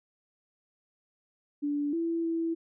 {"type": "tone with pitch steps", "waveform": "sine", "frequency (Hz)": [290.3, 333.1, 330.2], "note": ["D4", "E4", "E4"], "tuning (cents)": [-20, 18, 3], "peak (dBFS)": -27, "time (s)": [1.62, 2.55], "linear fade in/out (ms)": 20, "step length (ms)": 310, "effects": []}